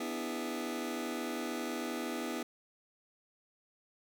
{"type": "chord", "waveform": "sawtooth", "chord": "E dominant seventh", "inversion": "second", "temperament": "just", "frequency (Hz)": [247.2, 296.7, 329.6, 412], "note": ["B3", "D4", "E4", "G#4"], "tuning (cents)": [2, 18, 0, -14], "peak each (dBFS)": [-35, -40, -36, -40], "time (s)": [0, 2.43], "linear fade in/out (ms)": 5, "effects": []}